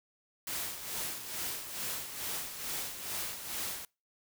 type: noise with tremolo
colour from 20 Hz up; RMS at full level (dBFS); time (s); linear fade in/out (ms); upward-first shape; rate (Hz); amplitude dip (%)
white; -36; 0.47-3.85; 2; sine; 2.3; 60
effects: noise-tail reverb RT60 0.3 s tail -26 dB re dry